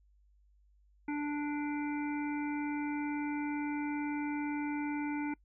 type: harmonic tone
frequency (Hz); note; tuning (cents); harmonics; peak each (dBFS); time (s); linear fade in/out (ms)
293.7; D4; 0; 1 / 3 / 5 / 7 / 8; -33 / -42 / -47 / -47 / -48; 1.08-5.34; 5
effects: noise-tail reverb RT60 0.1 s tail -25 dB re dry + added 50 Hz sine -63 dBFS peak until 5.44 s